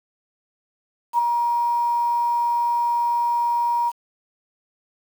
sine tone with ADSR envelope, 949 Hz, A#5, 31 cents sharp, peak -13 dBFS, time 1.13-3.92 s, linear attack 55 ms, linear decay 8 ms, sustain -5 dB, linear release 39 ms, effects 7-bit

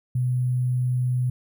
sine tone with sample-and-hold, 125.5 Hz, B2, 28 cents sharp, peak -20 dBFS, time 0.15-1.3 s, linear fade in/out 5 ms, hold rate 11025 Hz, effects none

